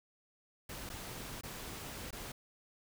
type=noise with dropouts; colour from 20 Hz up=pink; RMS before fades=-45 dBFS; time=0.69-2.32 s; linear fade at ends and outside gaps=5 ms; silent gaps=0.892-0.899 / 1.411-1.434 / 2.108-2.127 s; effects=none